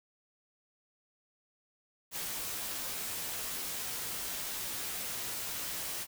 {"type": "noise with comb filter", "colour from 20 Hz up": "white", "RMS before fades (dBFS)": -38, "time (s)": [2.11, 6.07], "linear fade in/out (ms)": 50, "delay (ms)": 14, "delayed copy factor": -0.5, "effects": []}